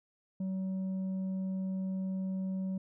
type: tone with tanh clipping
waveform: sine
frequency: 189.2 Hz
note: F#3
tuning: 39 cents sharp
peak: -33 dBFS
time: 0.4-2.78 s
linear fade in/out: 5 ms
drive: 4 dB
effects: none